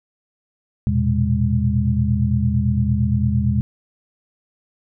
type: tone cluster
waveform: sine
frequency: 82 / 116.6 / 125.4 / 204.5 Hz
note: E2 / A#2 / B2 / G#3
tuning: -9 / +1 / +27 / -26 cents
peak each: -21 dBFS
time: 0.87-3.61 s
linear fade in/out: 0 ms
effects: none